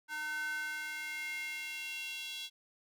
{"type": "tone with high-pass filter sweep", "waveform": "square", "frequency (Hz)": 304.5, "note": "D#4", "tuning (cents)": -37, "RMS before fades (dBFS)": -40, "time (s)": [0.08, 2.5], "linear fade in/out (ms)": 50, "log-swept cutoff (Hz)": [1300, 3300], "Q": 4.9, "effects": []}